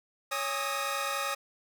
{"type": "tone cluster", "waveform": "sawtooth", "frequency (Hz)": [556, 819, 1236, 1286, 1870], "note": ["C#5", "G#5", "D#6", "E6", "A#6"], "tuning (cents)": [5, -24, -12, -43, 5], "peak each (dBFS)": [-33, -36, -30, -34, -36], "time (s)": [0.31, 1.35], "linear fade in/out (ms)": 10, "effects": []}